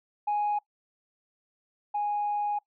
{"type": "tone pair in turn", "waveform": "sine", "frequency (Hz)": [830.6, 827.5], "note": ["G#5", "G#5"], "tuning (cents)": [0, -6], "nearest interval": "unison", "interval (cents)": 6, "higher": "first", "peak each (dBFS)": [-23, -25], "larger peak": "first", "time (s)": [[0.27, 0.59], [1.94, 2.59]], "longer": "second", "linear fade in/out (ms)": 10, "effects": ["noise-tail reverb RT60 0.1 s tail -21 dB re dry", "tanh soft clip ceiling -22 dBFS"]}